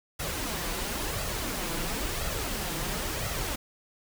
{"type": "noise with flanger", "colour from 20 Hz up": "pink", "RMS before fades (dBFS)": -32, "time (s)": [0.19, 3.56], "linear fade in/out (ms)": 10, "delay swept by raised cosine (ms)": [1.5, 6], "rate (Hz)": 0.97, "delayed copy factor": 0.55, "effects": []}